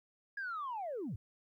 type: linear sweep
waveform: sine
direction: down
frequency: 1667 to 78 Hz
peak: -36 dBFS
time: 0.37-1.16 s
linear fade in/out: 5 ms
effects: tanh soft clip ceiling -34 dBFS + 13-bit